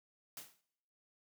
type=noise with exponential decay; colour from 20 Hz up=white; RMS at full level=-44 dBFS; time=0.37-0.61 s; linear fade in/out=1 ms; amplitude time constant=52 ms; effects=noise-tail reverb RT60 0.8 s tail -22 dB re dry + high-pass 100 Hz 12 dB/octave